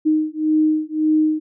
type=beating tone pair; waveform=sine; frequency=309.1 / 310.9 Hz; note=D#4 / D#4; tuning=-11 / -1 cents; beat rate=1.8 Hz; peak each=-18 dBFS; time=0.05-1.4 s; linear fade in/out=20 ms; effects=none